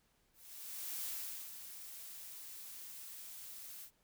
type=noise with ADSR envelope; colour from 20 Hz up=blue; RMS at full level=-41 dBFS; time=0.33-3.91 s; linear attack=710 ms; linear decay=470 ms; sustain=-9 dB; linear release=80 ms; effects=pink hiss -75 dBFS RMS until 4.03 s